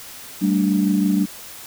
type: chord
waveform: sine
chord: G suspended second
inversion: none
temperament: equal with one note detuned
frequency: 193.97 / 220 / 293.7 Hz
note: G3 / A3 / D4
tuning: -18 / 0 / 0 cents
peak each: -17 / -22 / -20 dBFS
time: 0.41-1.26 s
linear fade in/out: 20 ms
effects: tanh soft clip ceiling -6 dBFS + white hiss -38 dBFS RMS until 1.66 s